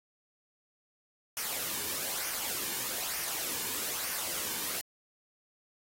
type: noise with flanger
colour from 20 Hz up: white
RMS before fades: -35 dBFS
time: 1.37-4.81 s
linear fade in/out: 0 ms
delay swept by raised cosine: 0.25 to 1.55 ms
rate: 1.1 Hz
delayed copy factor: -0.5
effects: AAC 48 kbps